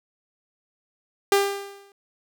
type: tone with exponential decay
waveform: sawtooth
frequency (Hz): 398.7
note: G4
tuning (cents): +29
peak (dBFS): -10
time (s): 1.32-1.92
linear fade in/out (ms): 2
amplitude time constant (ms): 130
effects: none